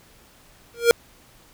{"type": "tone with exponential growth", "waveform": "square", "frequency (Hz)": 469.7, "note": "A#4", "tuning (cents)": 13, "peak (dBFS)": -8, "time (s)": [0.74, 0.91], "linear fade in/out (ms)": 0, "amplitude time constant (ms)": 35, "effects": ["pink hiss -53 dBFS RMS until 1.53 s"]}